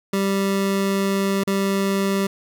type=tone with dropouts; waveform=25% pulse; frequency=196 Hz; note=G3; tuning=in tune; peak=-15 dBFS; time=0.13-2.27 s; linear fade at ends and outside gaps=5 ms; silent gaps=1.437-1.473 s; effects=none